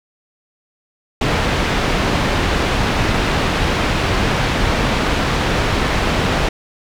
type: low-pass noise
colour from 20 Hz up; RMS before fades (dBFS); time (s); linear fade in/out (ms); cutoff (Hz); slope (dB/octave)
pink; -17; 1.21-6.49; 5; 3500; 12
effects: none